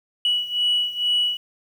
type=beating tone pair; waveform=sine; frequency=2937 / 2939.2 Hz; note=F#7 / F#7; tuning=-13 / -12 cents; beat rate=2.2 Hz; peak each=-20 / -23 dBFS; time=0.25-1.37 s; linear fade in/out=2 ms; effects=tanh soft clip ceiling -13 dBFS + 8-bit